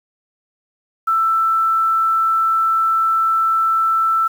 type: tone with quantisation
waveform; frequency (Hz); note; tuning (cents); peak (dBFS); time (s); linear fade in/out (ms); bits
sine; 1328; E6; +12; -13; 1.07-4.28; 10; 7
effects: none